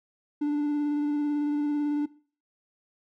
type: tone with vibrato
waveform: triangle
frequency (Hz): 293.7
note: D4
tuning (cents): 0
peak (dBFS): -21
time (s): 0.41-2.06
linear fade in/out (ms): 10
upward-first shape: square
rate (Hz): 18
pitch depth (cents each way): 13
effects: noise-tail reverb RT60 0.4 s tail -20 dB re dry + tanh soft clip ceiling -17 dBFS